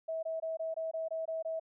sine tone bursts, 647 Hz, E5, 32 cents flat, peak -33 dBFS, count 9, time 0.08-1.598 s, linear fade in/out 10 ms, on 150 ms, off 21 ms, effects none

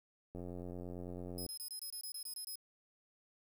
click train, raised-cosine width 2 ms, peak -33 dBFS, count 100, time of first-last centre 0.35-1.462 s, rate 89 Hz
10% pulse tone bursts, 5100 Hz, D#8, 42 cents sharp, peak -37 dBFS, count 11, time 1.38-2.556 s, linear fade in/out 2 ms, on 86 ms, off 23 ms
effects 11-bit

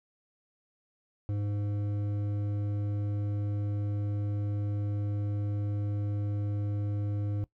sine tone with hard clipping, 102.6 Hz, G#2, 21 cents flat, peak -31 dBFS, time 1.29-7.44 s, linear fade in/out 0 ms, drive 9 dB, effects noise-tail reverb RT60 0.1 s tail -19 dB re dry

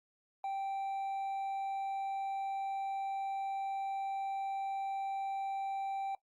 sine tone with hard clipping, 782 Hz, G5, 4 cents flat, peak -35 dBFS, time 0.44-6.15 s, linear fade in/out 2 ms, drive 2 dB, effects noise-tail reverb RT60 0.1 s tail -18 dB re dry + Opus 48 kbps

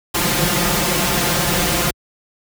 pink noise with comb filter, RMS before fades -17 dBFS, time 0.14-1.91 s, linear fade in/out 10 ms, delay 5.7 ms, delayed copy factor +0.85, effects high-pass 60 Hz 12 dB/octave

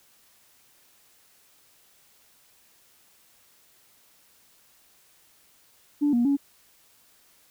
sine tone with pitch steps, 291.3 / 238.7 / 280.6 Hz, D4 / A#3 / C#4, -14 / +41 / +21 cents, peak -18 dBFS, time 6.01-6.37 s, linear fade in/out 20 ms, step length 120 ms, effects tanh soft clip ceiling -15 dBFS + white hiss -60 dBFS RMS until 7.5 s

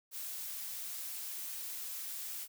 blue noise, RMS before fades -42 dBFS, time 0.11-2.48 s, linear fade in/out 50 ms, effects none

